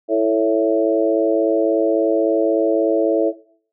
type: harmonic tone with a mistuned harmonic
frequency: 110 Hz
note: A2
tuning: in tune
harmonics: 3 / 4 / 5 / 6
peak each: -19 / -19 / -19 / -19 dBFS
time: 0.08-3.33 s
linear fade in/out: 50 ms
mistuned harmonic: 5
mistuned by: +20 cents
effects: noise-tail reverb RT60 0.5 s tail -17 dB re dry